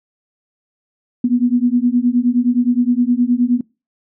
sine beating tone pair, 239.4 / 249 Hz, A#3 / B3, +46 / +14 cents, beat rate 9.6 Hz, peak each -15 dBFS, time 1.24-3.61 s, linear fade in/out 5 ms, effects noise-tail reverb RT60 0.3 s tail -25 dB re dry

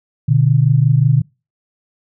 sine tone pair together, 122.8 / 148.3 Hz, B2 / D3, -9 / +17 cents, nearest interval minor third, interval 326 cents, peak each -12 dBFS, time 0.28-1.22 s, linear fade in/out 10 ms, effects noise-tail reverb RT60 0.3 s tail -26 dB re dry

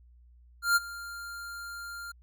square tone with ADSR envelope, 1396.9 Hz, F6, in tune, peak -20 dBFS, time 0.62-2.12 s, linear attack 140 ms, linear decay 28 ms, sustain -19 dB, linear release 8 ms, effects added 60 Hz sine -54 dBFS peak until 2.22 s

